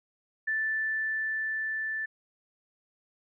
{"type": "tone with level ramp", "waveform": "sine", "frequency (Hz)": 1760, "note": "A6", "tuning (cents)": 0, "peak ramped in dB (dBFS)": [-26, -30], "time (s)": [0.47, 2.06], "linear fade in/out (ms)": 10, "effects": []}